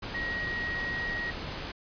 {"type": "tone in noise", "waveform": "sine", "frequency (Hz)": 1893, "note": "A#6", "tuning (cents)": 26, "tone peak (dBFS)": -31, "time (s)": [0.14, 1.31], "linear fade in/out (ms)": 10, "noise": "pink", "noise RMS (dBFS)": -37, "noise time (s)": [0.02, 1.72], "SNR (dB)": 3, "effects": ["resampled to 11025 Hz"]}